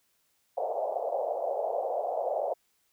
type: band-pass noise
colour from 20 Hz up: pink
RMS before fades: -31 dBFS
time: 0.57-2.54 s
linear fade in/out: 10 ms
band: 520 to 740 Hz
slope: 48 dB/octave
effects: white hiss -72 dBFS RMS until 2.92 s